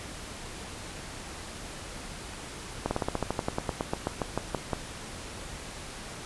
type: slowing click train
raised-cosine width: 1 ms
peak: -13 dBFS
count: 19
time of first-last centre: 2.86-4.733 s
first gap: 50 ms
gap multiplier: 1.08
effects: pink hiss -41 dBFS RMS until 6.25 s + resampled to 24000 Hz